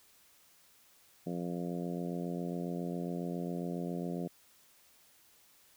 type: harmonic tone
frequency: 87.31 Hz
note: F2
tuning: in tune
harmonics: 2 / 3 / 4 / 5 / 6 / 7 / 8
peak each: -37 / -41 / -43 / -45 / -47 / -48 / -49 dBFS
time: 1.26-4.28 s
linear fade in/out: 10 ms
effects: white hiss -64 dBFS RMS until 5.76 s